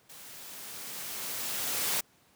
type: noise with level ramp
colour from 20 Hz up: white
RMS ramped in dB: -49 to -29 dBFS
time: 0.09-2.01 s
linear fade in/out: 10 ms
effects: pink hiss -64 dBFS RMS until 2.35 s + high-pass 100 Hz 12 dB/octave